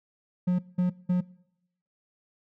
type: tone bursts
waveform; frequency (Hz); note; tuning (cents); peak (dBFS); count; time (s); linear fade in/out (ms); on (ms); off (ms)
triangle; 180; F#3; -47; -19; 3; 0.47-1.21; 10; 120; 190
effects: noise-tail reverb RT60 0.8 s tail -22 dB re dry